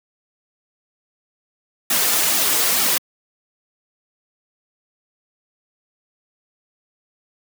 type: noise with flanger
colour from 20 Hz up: white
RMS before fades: -18 dBFS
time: 1.9-2.98 s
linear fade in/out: 5 ms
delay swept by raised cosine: 1.9 to 5.4 ms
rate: 2.2 Hz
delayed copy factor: -0.7
effects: high-pass 200 Hz 12 dB/octave